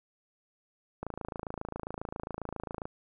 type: click train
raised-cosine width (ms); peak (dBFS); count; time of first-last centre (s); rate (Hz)
1; -22; 51; 1.03-2.855; 27.4
effects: none

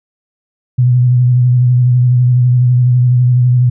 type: tone with vibrato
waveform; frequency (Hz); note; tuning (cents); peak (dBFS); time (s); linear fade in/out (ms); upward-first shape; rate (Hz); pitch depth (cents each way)
sine; 124.2; B2; +10; -6; 0.78-3.7; 10; sine; 12; 32
effects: none

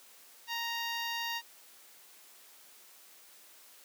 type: tone with notch filter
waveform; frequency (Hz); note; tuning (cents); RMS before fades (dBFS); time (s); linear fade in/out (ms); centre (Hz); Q
10% pulse; 932.3; A#5; 0; -36; 0.47-1.42; 50; 8900; 0.74
effects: white hiss -57 dBFS RMS until 3.84 s + high-pass 300 Hz 12 dB/octave

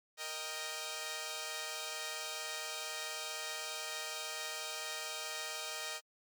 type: chord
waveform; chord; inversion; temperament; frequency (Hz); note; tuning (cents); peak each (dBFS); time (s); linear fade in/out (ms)
5% pulse; Eb major; second; equal; 466.2 / 622.3 / 784; Bb4 / Eb5 / G5; 0 / 0 / 0; -34 / -30 / -34; 0.17-6.01; 50
effects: MP3 96 kbps

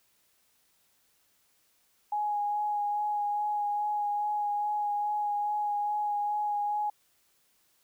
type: tone with vibrato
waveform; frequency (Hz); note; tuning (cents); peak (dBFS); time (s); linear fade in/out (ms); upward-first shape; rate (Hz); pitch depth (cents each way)
sine; 830.6; G#5; 0; -27; 2.12-6.9; 5; sine; 2.4; 15
effects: white hiss -69 dBFS RMS until 7.83 s

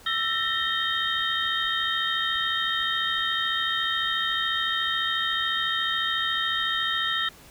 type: tone cluster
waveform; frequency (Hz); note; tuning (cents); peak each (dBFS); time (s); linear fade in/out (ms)
sine; 1328 / 1805 / 1879 / 3146 / 3708; E6 / A6 / A#6 / G7 / A#7; +12 / +44 / +13 / +6 / -10; -30 / -31 / -32 / -29 / -29; 0.06-7.29; 5
effects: pink hiss -50 dBFS RMS until 7.5 s

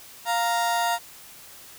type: tone pair together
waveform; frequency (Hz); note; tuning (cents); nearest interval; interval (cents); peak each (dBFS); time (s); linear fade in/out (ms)
35% pulse; 699 / 932.3; F5 / A#5; +1 / 0; perfect fourth; 499; -23; 0.25-0.99; 50
effects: white hiss -46 dBFS RMS until 1.78 s

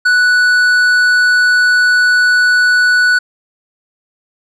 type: tone with tanh clipping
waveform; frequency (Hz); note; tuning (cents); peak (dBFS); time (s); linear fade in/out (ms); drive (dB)
sine; 1480; F#6; 0; -9; 0.05-3.19; 10; 9
effects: none

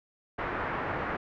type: low-pass noise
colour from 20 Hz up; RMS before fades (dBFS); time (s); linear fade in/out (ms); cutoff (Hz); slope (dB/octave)
white; -33; 0.38-1.17; 10; 1700; 24
effects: none

